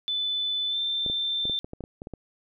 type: tone with pitch glide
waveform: sine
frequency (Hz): 3504 to 3563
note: A7 to A7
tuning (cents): -8 to +21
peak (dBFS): -25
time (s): 0.08-1.59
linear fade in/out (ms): 0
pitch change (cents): +29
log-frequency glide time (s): 0.68-0.78
type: clicks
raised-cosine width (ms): 2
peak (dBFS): -23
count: 11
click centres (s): 1.063 / 1.099 / 1.454 / 1.497 / 1.645 / 1.734 / 1.807 / 1.839 / 2.019 / 2.071 / 2.137
effects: none